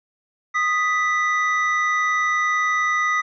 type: tone pair together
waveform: triangle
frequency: 1244.5 / 1973.1 Hz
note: D#6 / B6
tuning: 0 / -2 cents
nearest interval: minor sixth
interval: 798 cents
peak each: -19 dBFS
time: 0.54-3.22 s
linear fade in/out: 20 ms
effects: resampled to 16000 Hz